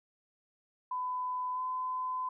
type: tone with pitch glide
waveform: sine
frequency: 1004 to 1016.8 Hz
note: B5 to C6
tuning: +28 to -50 cents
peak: -32 dBFS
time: 0.91-2.29 s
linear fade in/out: 5 ms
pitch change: +22 cents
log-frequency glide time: 1.54-1.59 s
effects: none

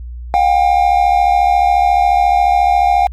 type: tone pair together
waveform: triangle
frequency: 719 / 793.2 Hz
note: F#5 / G5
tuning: -50 / +20 cents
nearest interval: major second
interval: 170 cents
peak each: -10 dBFS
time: 0.34-3.07 s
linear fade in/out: 0 ms
effects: added 60 Hz sine -25 dBFS peak until 3.12 s + Opus 48 kbps

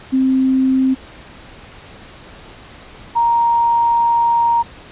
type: tone pair in turn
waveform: sine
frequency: 262.5 / 935.4 Hz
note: C4 / A#5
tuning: +6 / +6 cents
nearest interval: octave + minor seventh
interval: 2200 cents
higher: second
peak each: -11 dBFS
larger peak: neither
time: 0.12-0.95 / 3.15-4.63 s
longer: second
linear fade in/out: 20 ms
effects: pink hiss -39 dBFS RMS until 4.91 s + resampled to 8000 Hz

